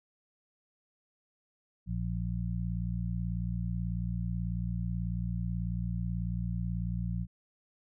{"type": "harmonic tone", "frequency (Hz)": 58.27, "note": "A#1", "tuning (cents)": 0, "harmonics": [1, 2, 3], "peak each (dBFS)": [-35, -35, -35], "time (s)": [1.86, 7.27], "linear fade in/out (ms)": 50, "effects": []}